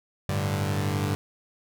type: chord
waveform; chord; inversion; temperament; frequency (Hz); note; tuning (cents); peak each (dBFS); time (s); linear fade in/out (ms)
sawtooth; G suspended second; none; equal; 98 / 110 / 146.83; G2 / A2 / D3; 0 / 0 / 0; -23 / -29 / -25; 0.29-1.15; 0
effects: none